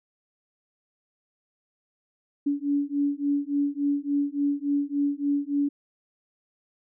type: beating tone pair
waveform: sine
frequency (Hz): 283.7 / 287.2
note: C#4 / D4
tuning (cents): +40 / -39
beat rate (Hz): 3.5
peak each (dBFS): -26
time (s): 2.46-5.69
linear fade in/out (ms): 10
effects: none